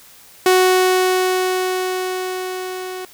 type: tone with level ramp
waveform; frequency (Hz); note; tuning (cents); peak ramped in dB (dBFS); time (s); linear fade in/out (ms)
sawtooth; 370; F#4; 0; -6 to -23; 0.46-3.05; 2
effects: white hiss -45 dBFS RMS until 3.13 s